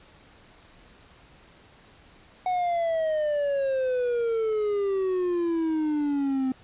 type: exponential sweep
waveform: triangle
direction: down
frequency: 740 to 258.1 Hz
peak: -21 dBFS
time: 2.46-6.52 s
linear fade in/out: 2 ms
effects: pink hiss -54 dBFS RMS until 6.63 s + resampled to 8000 Hz